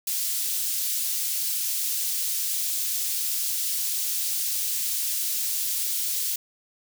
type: high-pass noise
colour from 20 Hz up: white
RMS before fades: -27 dBFS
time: 0.07-6.36 s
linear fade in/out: 5 ms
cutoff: 4200 Hz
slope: 12 dB/octave
effects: none